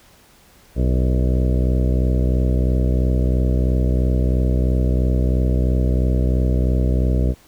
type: harmonic tone with a mistuned harmonic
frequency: 63 Hz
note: B1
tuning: 35 cents sharp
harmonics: 1 / 2 / 3 / 4 / 5 / 6 / 7 / 8 / 9 / 10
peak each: -16 / -22 / -26 / -28 / -30 / -32 / -33 / -34 / -35 / -36 dBFS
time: 0.75-7.35 s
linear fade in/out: 50 ms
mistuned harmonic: 8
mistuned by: -53 cents
effects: pink hiss -51 dBFS RMS until 7.47 s